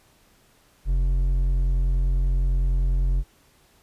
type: tone with hard clipping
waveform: triangle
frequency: 44.74 Hz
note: F1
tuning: 43 cents sharp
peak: -20 dBFS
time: 0.85-3.24 s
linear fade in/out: 50 ms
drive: 9 dB
effects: pink hiss -59 dBFS RMS until 3.82 s + resampled to 32000 Hz